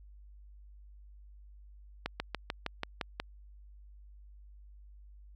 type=slowing click train; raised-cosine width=0.3 ms; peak=-17 dBFS; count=8; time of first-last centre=2.06-3.2 s; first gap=140 ms; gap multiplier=1.05; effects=added 50 Hz sine -51 dBFS peak until 5.35 s